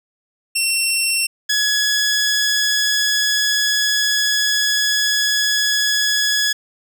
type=tone pair in turn; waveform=15% pulse; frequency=2715 / 1685.8 Hz; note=F7 / G#6; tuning=-50 / +25 cents; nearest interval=minor sixth; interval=825 cents; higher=first; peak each=-9 dBFS; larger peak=neither; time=0.55-1.27 / 1.49-6.53 s; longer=second; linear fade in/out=10 ms; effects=none